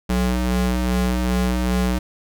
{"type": "ring-modulated tone", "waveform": "40% pulse", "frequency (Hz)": 123.47, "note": "B2", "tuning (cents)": 0, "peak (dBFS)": -14, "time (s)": [0.09, 1.99], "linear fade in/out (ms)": 10, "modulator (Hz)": 63, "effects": []}